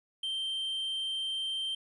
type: tone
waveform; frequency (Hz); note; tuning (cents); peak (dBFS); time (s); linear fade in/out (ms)
triangle; 3137; G7; +1; -30; 0.23-1.75; 5
effects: resampled to 24000 Hz + 12-bit